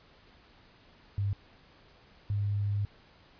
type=tone pair in turn; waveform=sine; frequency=100 / 101.81 Hz; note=G2 / G#2; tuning=+35 / -34 cents; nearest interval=unison; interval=31 cents; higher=second; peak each=-27 dBFS; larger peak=neither; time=1.18-1.33 / 2.3-2.85 s; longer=second; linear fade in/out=0 ms; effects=pink hiss -59 dBFS RMS until 3.39 s + resampled to 11025 Hz